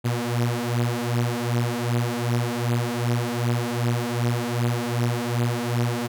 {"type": "beating tone pair", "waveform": "sawtooth", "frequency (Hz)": [118.5, 121.1], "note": ["A#2", "B2"], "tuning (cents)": [29, -34], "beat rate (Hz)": 2.6, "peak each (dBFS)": -21, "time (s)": [0.04, 6.08], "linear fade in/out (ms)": 20, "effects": []}